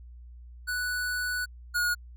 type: tone pair in turn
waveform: square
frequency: 1480 / 1444.5 Hz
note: F#6 / F#6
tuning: 0 / -42 cents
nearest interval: unison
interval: 42 cents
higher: first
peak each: -29 / -25 dBFS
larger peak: second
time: 0.67-1.46 / 1.74-1.95 s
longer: first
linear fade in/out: 20 ms
effects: added 60 Hz sine -44 dBFS peak until 2.16 s